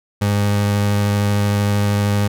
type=tone with vibrato; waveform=30% pulse; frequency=102.3 Hz; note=G#2; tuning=26 cents flat; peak=-12 dBFS; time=0.21-2.28 s; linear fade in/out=10 ms; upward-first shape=sine; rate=13 Hz; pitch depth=10 cents each way; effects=none